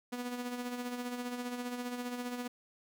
sawtooth tone with tremolo, 245.4 Hz, B3, 11 cents flat, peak -31 dBFS, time 0.12-2.48 s, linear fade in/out 10 ms, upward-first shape sine, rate 15 Hz, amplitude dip 50%, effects none

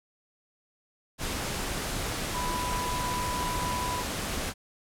sine tone in noise, 990 Hz, B5, 4 cents sharp, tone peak -31 dBFS, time 2.32-4.05 s, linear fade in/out 50 ms, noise pink, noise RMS -32 dBFS, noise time 1.18-4.54 s, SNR -2 dB, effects low-pass 12000 Hz 12 dB/octave

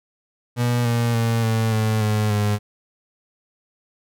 35% pulse tone with pitch steps, 120.9 / 117.93 / 115.04 / 112.22 / 109.47 / 106.78 / 104.16 Hz, B2 / A#2 / A#2 / A2 / A2 / G#2 / G#2, -36 / +21 / -22 / +35 / -8 / +49 / +6 cents, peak -16 dBFS, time 0.56-2.59 s, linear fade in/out 50 ms, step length 290 ms, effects none

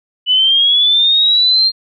sine linear sweep, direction up, 2960 to 4215 Hz, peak -8 dBFS, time 0.26-1.72 s, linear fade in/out 50 ms, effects none

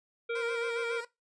harmonic tone, 466.2 Hz, A#4, in tune, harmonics 1 / 3 / 5 / 7 / 8, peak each -31 / -38 / -40 / -49 / -53 dBFS, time 0.29-1.01 s, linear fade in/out 10 ms
15% pulse tone with vibrato, 493.9 Hz, B4, in tune, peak -34 dBFS, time 0.35-1.05 s, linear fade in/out 5 ms, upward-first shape sine, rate 7.2 Hz, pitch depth 110 cents each way
effects noise-tail reverb RT60 0.2 s tail -19 dB re dry + resampled to 22050 Hz

